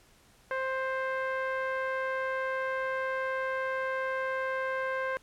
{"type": "tone with low-pass filter", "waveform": "sawtooth", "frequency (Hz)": 525, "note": "C5", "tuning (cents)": 6, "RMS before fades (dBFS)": -32, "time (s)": [0.51, 5.17], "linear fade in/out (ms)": 0, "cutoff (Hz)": 1700, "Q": 2.5, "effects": ["pink hiss -61 dBFS RMS until 5.22 s", "low-pass 12000 Hz 12 dB/octave"]}